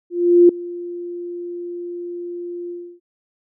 sine tone with ADSR envelope, 349.2 Hz, F4, in tune, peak -5 dBFS, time 0.1-3 s, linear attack 390 ms, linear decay 4 ms, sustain -21 dB, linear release 300 ms, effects none

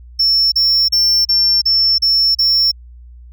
triangle tone bursts, 5400 Hz, E8, 41 cents sharp, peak -8 dBFS, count 7, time 0.19-2.716 s, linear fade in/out 10 ms, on 330 ms, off 36 ms, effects tanh soft clip ceiling -4 dBFS + added 60 Hz sine -35 dBFS peak until 3.32 s

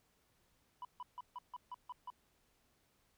sine tone bursts, 990 Hz, B5, 4 cents sharp, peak -40 dBFS, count 8, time 0.82-2.102 s, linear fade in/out 2 ms, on 29 ms, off 150 ms, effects tanh soft clip ceiling -42 dBFS + pink hiss -75 dBFS RMS until 3.17 s

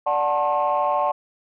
sine chord, D dominant seventh, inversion none, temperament equal with one note detuned, 587.3 / 740 / 880 / 1073.4 Hz, D5 / F#5 / A5 / C6, 0 / 0 / 0 / +44 cents, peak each -23 dBFS, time 0.06-1.12 s, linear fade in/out 10 ms, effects tanh soft clip ceiling -12 dBFS

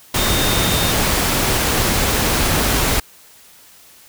sine tone in noise, 3664 Hz, A#7, 31 cents flat, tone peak -24 dBFS, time 0.17-0.92 s, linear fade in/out 5 ms, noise pink, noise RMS -17 dBFS, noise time 0.14-3 s, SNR -10 dB, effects white hiss -46 dBFS RMS until 4.08 s

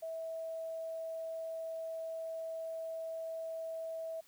sine tone, 651 Hz, E5, 22 cents flat, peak -38 dBFS, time 0.02-4.21 s, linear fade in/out 10 ms, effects white hiss -65 dBFS RMS until 4.27 s

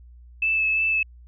sine tone with vibrato, 2619 Hz, E7, 12 cents flat, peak -19 dBFS, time 0.42-1.03 s, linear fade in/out 5 ms, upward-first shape sine, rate 2.9 Hz, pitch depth 14 cents each way, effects added 60 Hz sine -44 dBFS peak until 1.27 s

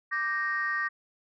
sine chord, G minor, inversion second, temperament equal, 1174.7 / 1568 / 1864.7 Hz, D6 / G6 / Bb6, 0 / 0 / 0 cents, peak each -32 / -33 / -28 dBFS, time 0.11-0.89 s, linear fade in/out 20 ms, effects tanh soft clip ceiling -20 dBFS

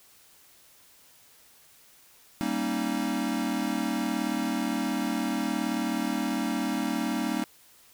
square chord, Eb dominant seventh, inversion first, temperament equal with one note detuned, 196 / 233.1 / 271.8 / 311.1 Hz, G3 / Bb3 / Db4 / Eb4, 0 / 0 / -34 / 0 cents, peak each -35 / -32 / -33 / -33 dBFS, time 2.41-7.44 s, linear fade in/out 0 ms, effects white hiss -57 dBFS RMS until 7.93 s

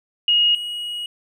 sine / triangle tone pair in turn, 2875 / 2898 Hz, F7 / F#7, +50 / -37 cents, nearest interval unison, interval 13 cents, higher second, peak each -13 / -24 dBFS, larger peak first, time 0.28-0.55 / 0.55-1.06 s, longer second, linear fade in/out 2 ms, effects none

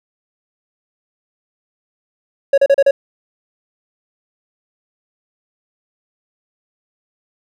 triangle tone bursts, 554.4 Hz, C#5, in tune, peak -5 dBFS, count 5, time 2.53-2.91 s, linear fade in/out 5 ms, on 48 ms, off 35 ms, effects none

